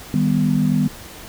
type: chord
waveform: sine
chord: Eb augmented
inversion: none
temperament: equal with one note detuned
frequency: 155.56 / 198.62 / 246.9 Hz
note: Eb3 / G3 / B3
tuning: 0 / +23 / 0 cents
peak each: -19 dBFS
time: 0.14-0.88 s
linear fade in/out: 2 ms
effects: pink hiss -38 dBFS RMS until 1.28 s